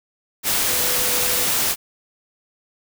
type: tone in noise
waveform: sine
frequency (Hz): 493.9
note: B4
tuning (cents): 0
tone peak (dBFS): -31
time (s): 0.66-1.48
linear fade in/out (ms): 50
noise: white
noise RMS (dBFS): -20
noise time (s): 0.43-1.76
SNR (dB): -14
effects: none